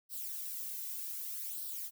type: noise with flanger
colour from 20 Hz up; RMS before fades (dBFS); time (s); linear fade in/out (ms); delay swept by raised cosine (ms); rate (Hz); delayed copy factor
violet; -41; 0.09-1.91; 50; 0.21 to 2.01; 0.65; +0.6
effects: none